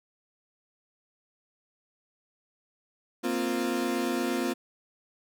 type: chord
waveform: 35% pulse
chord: Bb suspended second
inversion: none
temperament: equal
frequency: 233.1 / 261.6 / 349.2 Hz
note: Bb3 / C4 / F4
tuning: 0 / 0 / 0 cents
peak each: -31 / -29 / -29 dBFS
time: 3.23-4.54 s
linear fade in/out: 20 ms
effects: none